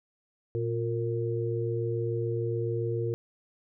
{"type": "tone cluster", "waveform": "sine", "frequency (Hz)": [117.3, 353.5, 460.5], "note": ["A#2", "F4", "A#4"], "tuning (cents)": [11, 21, -21], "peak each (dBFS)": [-30, -33, -32], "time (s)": [0.55, 3.14], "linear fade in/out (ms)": 0, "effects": []}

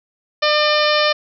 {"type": "harmonic tone", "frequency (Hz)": 601, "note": "D5", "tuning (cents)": 40, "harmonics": [1, 2, 3, 4, 5, 6, 7, 8, 9], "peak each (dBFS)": [-17, -20, -22, -23, -24, -25, -25, -26, -27], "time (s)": [0.42, 1.13], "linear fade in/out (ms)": 10, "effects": []}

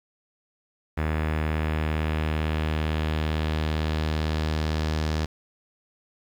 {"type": "tone with low-pass filter sweep", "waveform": "sawtooth", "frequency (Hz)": 77.78, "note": "D#2", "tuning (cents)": 0, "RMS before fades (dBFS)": -26, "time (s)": [0.97, 5.26], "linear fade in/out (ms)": 10, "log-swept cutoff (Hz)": [2100, 5200], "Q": 1.7, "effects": ["8-bit"]}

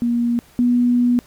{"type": "tone pair in turn", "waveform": "sine", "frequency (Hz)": [237.5, 243.6], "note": ["A#3", "B3"], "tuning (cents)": [33, -24], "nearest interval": "unison", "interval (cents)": 43, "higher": "second", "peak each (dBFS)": [-15, -12], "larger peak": "second", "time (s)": [[0.02, 0.39], [0.59, 1.19]], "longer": "second", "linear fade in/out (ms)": 0, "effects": ["pink hiss -50 dBFS RMS until 1.26 s", "MP3 96 kbps"]}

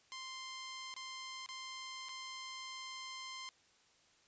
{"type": "tone with dropouts", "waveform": "10% pulse", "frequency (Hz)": 1046.5, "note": "C6", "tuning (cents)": 0, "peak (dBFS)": -36, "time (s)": [0.12, 3.49], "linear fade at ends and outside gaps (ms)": 0, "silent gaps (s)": [[0.94, 0.964], [1.461, 1.489], [2.086, 2.092]], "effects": ["white hiss -69 dBFS RMS until 4.27 s", "resampled to 16000 Hz"]}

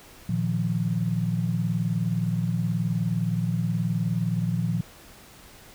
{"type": "chord", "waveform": "sine", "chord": "Bb suspended fourth", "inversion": "none", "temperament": "equal", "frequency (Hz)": [116.54, 155.56, 174.61], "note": ["Bb2", "Eb3", "F3"], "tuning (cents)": [0, 0, 0], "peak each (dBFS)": [-27, -29, -26], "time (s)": [0.29, 4.81], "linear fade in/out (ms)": 5, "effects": ["pink hiss -49 dBFS RMS until 5.74 s"]}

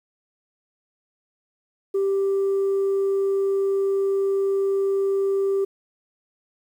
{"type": "tone", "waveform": "sine", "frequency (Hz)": 392, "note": "G4", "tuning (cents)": 0, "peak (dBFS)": -17, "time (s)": [1.94, 5.65], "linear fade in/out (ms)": 10, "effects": ["tanh soft clip ceiling -17 dBFS", "9-bit"]}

